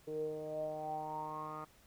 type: tone with low-pass filter sweep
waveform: 10% pulse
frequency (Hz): 154.2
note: D#3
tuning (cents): -15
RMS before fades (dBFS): -41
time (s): 0.07-1.65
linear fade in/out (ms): 10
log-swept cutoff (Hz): 420 to 1300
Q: 9.8
effects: pink hiss -65 dBFS RMS until 1.86 s